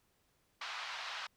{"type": "band-pass noise", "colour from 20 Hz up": "pink", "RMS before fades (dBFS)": -43, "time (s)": [0.61, 1.27], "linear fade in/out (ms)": 5, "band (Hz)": [890, 4700], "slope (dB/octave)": 24, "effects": ["pink hiss -75 dBFS RMS until 1.36 s"]}